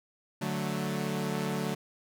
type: chord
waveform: sawtooth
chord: D major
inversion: none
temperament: equal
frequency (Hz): 146.83 / 185 / 220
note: D3 / F#3 / A3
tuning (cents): 0 / 0 / 0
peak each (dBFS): -31 / -30 / -31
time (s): 0.41-1.75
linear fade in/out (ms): 10
effects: none